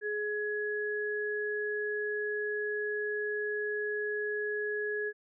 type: tone pair together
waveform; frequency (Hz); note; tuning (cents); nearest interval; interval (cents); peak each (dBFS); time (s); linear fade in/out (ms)
sine; 420 / 1680; G#4 / G#6; +19 / +19; 2 octaves; 2400; -33 / -34; 0.01-5.13; 50
effects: none